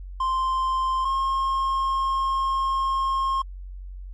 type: tone pair in turn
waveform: triangle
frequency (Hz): 1046.5 / 1072.8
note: C6 / C6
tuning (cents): 0 / +43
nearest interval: unison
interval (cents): 43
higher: second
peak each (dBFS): -19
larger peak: neither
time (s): 0.2-1.05 / 1.05-3.42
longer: second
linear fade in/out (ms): 5
effects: added 46 Hz sine -34 dBFS peak until 4.13 s + MP3 48 kbps